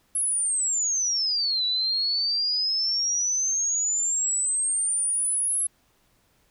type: exponential two-way sweep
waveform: sine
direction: down then up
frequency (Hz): 11000 to 3924 to 11000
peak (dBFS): -22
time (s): 0.15-5.67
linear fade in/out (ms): 5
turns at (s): 1.65
effects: pink hiss -65 dBFS RMS until 6.5 s